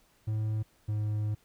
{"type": "tone pair in turn", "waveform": "triangle", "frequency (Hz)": [108.3, 106.07], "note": ["A2", "G#2"], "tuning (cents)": [-27, 37], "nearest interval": "unison", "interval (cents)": 36, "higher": "first", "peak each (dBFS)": -26, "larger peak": "neither", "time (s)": [[0.27, 0.63], [0.88, 1.35]], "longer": "second", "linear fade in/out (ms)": 10, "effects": ["pink hiss -66 dBFS RMS until 1.44 s"]}